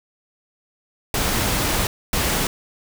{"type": "noise bursts at uneven times", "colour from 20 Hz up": "pink", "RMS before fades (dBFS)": -21, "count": 2, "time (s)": [[1.14, 1.87], [2.13, 2.47]], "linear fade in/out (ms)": 2, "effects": []}